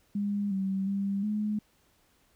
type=tone with pitch steps; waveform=sine; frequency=203.2 / 192.6 / 198 / 211 Hz; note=G#3 / G3 / G3 / G#3; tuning=-38 / -30 / +18 / +28 cents; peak=-27 dBFS; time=0.15-1.59 s; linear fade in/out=5 ms; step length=360 ms; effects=pink hiss -67 dBFS RMS until 2.35 s